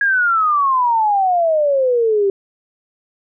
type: exponential sweep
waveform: sine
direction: down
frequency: 1661 to 387.4 Hz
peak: -12 dBFS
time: 0.01-2.3 s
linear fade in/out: 2 ms
effects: none